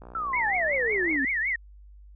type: click train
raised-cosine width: 1 ms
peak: -31 dBFS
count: 70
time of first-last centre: 0.02-1.16 s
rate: 60.5 Hz
type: exponential sweep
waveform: sine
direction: down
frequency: 1368 to 257.1 Hz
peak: -27 dBFS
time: 0.15-1.25 s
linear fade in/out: 2 ms
type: tone with vibrato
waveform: sine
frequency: 1961 Hz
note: B6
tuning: 13 cents flat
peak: -24 dBFS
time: 0.33-1.56 s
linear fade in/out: 5 ms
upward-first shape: triangle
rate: 5.4 Hz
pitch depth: 250 cents each way
effects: added 50 Hz sine -46 dBFS peak until 2.15 s